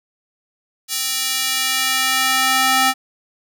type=tone with high-pass filter sweep; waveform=square; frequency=261.6 Hz; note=C4; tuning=in tune; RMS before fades=-18 dBFS; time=0.88-2.94 s; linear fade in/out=50 ms; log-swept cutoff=4500 to 860 Hz; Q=0.78; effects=none